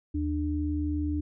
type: tone pair together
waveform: sine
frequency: 78.9 / 297.9 Hz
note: D#2 / D4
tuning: +25 / +25 cents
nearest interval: octave + major seventh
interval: 2300 cents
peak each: -29 / -29 dBFS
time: 0.14-1.21 s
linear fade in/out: 10 ms
effects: none